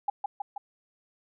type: tone with echo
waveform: sine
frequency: 813 Hz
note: G#5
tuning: 37 cents flat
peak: -23 dBFS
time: 0.08-0.1 s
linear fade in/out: 5 ms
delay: 160 ms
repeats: 3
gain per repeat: -3 dB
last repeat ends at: 0.58 s
effects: none